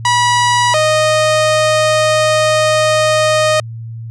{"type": "tone pair in turn", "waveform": "sawtooth", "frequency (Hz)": [972, 619.3], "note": ["B5", "D#5"], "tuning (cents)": [-28, -8], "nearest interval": "minor sixth", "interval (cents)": 780, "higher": "first", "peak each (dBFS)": -6, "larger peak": "neither", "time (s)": [[0.05, 0.74], [0.74, 3.6]], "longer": "second", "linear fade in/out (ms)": 2, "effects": ["added 114 Hz sine -24 dBFS peak until 4.1 s", "resampled to 22050 Hz"]}